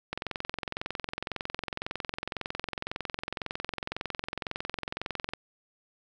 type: click train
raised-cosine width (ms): 0.3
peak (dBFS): -16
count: 115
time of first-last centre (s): 0.13-5.335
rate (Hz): 21.9
effects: none